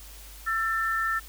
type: tone pair together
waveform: sine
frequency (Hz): 1337 / 1785.8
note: E6 / A6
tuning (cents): +24 / +25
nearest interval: perfect fourth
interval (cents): 501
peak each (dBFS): -27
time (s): 0.46-1.2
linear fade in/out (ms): 20
effects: added 50 Hz sine -45 dBFS peak until 1.28 s + white hiss -48 dBFS RMS until 1.28 s